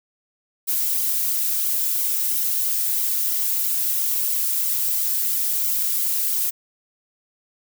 violet noise with flanger, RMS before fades -22 dBFS, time 0.67-6.51 s, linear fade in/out 20 ms, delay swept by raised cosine 1.1 to 3.5 ms, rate 3 Hz, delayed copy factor -0.9, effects none

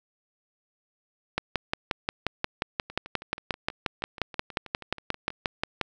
two click trains, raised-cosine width 0.3 ms, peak -9 / -24 dBFS, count 26 / 16, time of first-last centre 1.38-5.813 / 2.9-5.304 s, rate 5.64 / 6.24 Hz, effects none

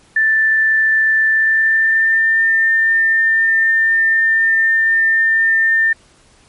sine tone with pitch glide, 1766 to 1801 Hz, A6 to A6, +6 to +40 cents, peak -10 dBFS, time 0.16-5.93 s, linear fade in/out 5 ms, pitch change +34 cents, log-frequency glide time 1.28-2.3 s, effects pink hiss -50 dBFS RMS until 6.48 s + MP3 48 kbps

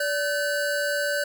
square tone pair together, 578.3 / 1524 Hz, D5 / G6, -27 / -49 cents, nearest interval octave + perfect fourth, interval 1678 cents, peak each -27 dBFS, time 0-1.24 s, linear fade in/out 5 ms, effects none

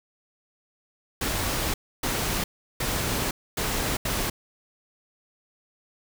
pink noise bursts at uneven times, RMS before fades -27 dBFS, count 5, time 1.21-1.74 / 2.03-2.44 / 2.8-3.31 / 3.57-3.97 / 4.05-4.3 s, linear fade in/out 5 ms, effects none

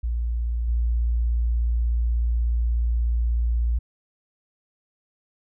sine tone with level steps, 58.27 Hz, A#1, in tune, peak -22 / -19 dBFS, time 0.03-3.79 s, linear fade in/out 10 ms, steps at 0.68 s, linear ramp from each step 5 ms, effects none

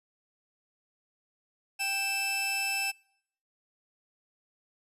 sawtooth tone pair together, 784 / 2637 Hz, G5 / E7, 0 / 0 cents, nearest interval octave + major sixth, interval 2100 cents, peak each -33 / -26 dBFS, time 1.79-2.92 s, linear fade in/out 20 ms, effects noise-tail reverb RT60 0.7 s tail -26 dB re dry + resampled to 32000 Hz

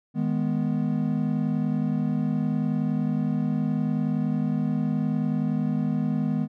triangle chord, G# minor, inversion second, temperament equal with one note detuned, 156.56 / 207.7 / 246.9 Hz, D#3 / G#3 / B3, +11 / 0 / 0 cents, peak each -25 dBFS, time 0.14-6.48 s, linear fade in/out 50 ms, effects none

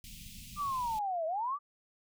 pink band-stop noise, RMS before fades -48 dBFS, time 0.04-0.99 s, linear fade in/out 2 ms, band 230 to 2400 Hz, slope 48 dB/octave
sine linear two-way sweep, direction down then up, 1200 to 622.3 to 1200 Hz, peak -31 dBFS, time 0.56-1.59 s, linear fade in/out 50 ms, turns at 1.26 s
effects none

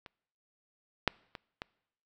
clicks, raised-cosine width 0.3 ms, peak -30 / -8 / -25 / -21 dBFS, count 4, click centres 0.062 / 1.077 / 1.352 / 1.619 s, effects noise-tail reverb RT60 0.8 s tail -25 dB re dry

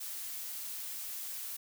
blue noise, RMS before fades -41 dBFS, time 0-1.57 s, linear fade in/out 10 ms, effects none

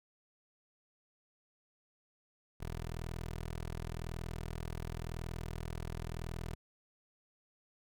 15% pulse tone, 40.93 Hz, E1, 12 cents flat, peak -33 dBFS, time 2.6-6.55 s, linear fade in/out 10 ms, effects none

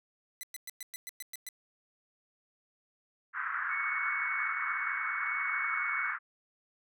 5% pulse tone bursts, 2009 Hz, B6, 29 cents sharp, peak -29 dBFS, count 9, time 0.41-1.488 s, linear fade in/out 0 ms, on 22 ms, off 110 ms
pink band-pass noise, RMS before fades -35 dBFS, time 3.33-6.19 s, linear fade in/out 50 ms, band 1200 to 1800 Hz, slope 48 dB/octave
sine tone with tremolo, 2217 Hz, C#7, in tune, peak -33 dBFS, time 3.68-6.15 s, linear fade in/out 50 ms, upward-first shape square, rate 0.63 Hz, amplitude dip 30%
effects none

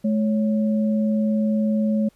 sine tone pair together, 213.9 / 554.4 Hz, A3 / C#5, -49 / 0 cents, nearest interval octave + major third, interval 1649 cents, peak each -18 / -28 dBFS, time 0.04-2.09 s, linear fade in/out 10 ms, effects pink hiss -61 dBFS RMS until 2.15 s + resampled to 32000 Hz

